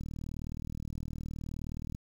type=click train; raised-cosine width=5 ms; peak=-27 dBFS; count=77; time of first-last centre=0.01-1.949 s; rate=39.2 Hz; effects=9-bit